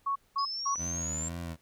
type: tone bursts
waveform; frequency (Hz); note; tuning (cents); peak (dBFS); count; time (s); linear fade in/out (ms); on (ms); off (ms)
sine; 1108.7; C#6; 0; -27; 3; 0.06-0.751; 10; 97; 200
type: exponential sweep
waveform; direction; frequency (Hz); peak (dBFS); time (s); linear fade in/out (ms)
sine; up; 4978 to 7459; -33; 0.38-1.29; 10
type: clicks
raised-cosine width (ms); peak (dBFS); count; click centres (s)
0.5; -39 / -31; 2; 0.754 / 0.758
type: tone with vibrato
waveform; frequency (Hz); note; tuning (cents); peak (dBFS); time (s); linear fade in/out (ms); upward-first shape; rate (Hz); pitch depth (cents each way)
20% pulse; 82; E2; -9; -31; 0.77-1.57; 50; sine; 2; 85
effects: pink hiss -68 dBFS RMS until 1.61 s